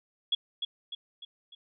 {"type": "tone with echo", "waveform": "sine", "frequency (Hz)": 3356, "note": "G#7", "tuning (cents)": 17, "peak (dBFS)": -23, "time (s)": [0.32, 0.35], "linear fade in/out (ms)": 5, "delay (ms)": 300, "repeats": 4, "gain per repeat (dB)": -6, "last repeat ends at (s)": 1.55, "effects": []}